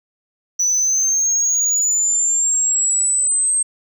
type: linear sweep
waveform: sine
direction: up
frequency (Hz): 5920 to 8372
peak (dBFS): -12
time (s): 0.59-3.63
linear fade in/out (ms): 10
effects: tanh soft clip ceiling -13 dBFS + 9-bit